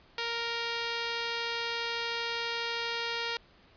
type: tone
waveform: 5% pulse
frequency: 466.2 Hz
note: A#4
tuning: in tune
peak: -19 dBFS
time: 0.18-3.37 s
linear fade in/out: 2 ms
effects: pink hiss -60 dBFS RMS until 3.76 s + resampled to 11025 Hz